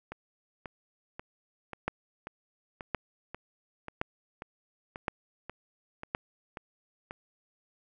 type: two click trains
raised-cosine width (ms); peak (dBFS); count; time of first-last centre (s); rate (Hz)
0.5; -24 / -14; 14 / 5; 0.12-7.109 / 1.88-6.149; 1.86 / 0.937
effects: none